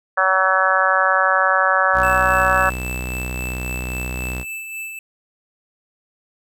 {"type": "harmonic tone", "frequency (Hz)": 188.6, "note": "F#3", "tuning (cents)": 33, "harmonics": [3, 4, 5, 6, 7, 8, 9], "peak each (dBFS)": [-22, -23, -25, -21, -20, -21, -20], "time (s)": [0.17, 2.7], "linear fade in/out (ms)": 10}
{"type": "tone", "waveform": "sawtooth", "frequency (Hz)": 62.6, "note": "B1", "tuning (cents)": 24, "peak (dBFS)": -21, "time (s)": [1.93, 4.45], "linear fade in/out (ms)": 50}
{"type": "tone with tremolo", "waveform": "square", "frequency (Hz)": 2637, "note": "E7", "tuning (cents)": 0, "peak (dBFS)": -27, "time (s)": [2.03, 4.99], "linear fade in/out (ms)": 2, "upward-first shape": "sine", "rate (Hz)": 3.7, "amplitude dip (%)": 40}
{"effects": []}